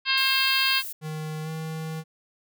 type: harmonic tone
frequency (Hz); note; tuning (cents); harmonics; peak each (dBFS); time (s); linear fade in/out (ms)
533; C5; +32; 2 / 3 / 4 / 5 / 6 / 7 / 8 / 9; -31 / -28 / -31 / -26 / -27 / -31 / -29 / -29; 0.05-0.83; 50
type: noise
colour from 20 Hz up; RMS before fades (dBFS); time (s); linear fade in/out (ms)
violet; -35; 0.17-0.93; 10
type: tone with pitch glide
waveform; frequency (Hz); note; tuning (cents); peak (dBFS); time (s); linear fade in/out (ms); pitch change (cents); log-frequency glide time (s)
square; 155.56 to 159.1; D#3 to D#3; 0 to +39; -31; 1.01-2.04; 50; +39; 1.43-1.49
effects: none